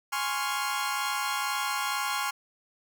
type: chord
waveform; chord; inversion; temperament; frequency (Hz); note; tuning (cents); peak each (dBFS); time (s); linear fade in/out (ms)
sawtooth; Db major seventh; second; equal; 830.6 / 1046.5 / 1108.7 / 1396.9; Ab5 / C6 / Db6 / F6; 0 / 0 / 0 / 0; -30; 0.12-2.31; 10
effects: none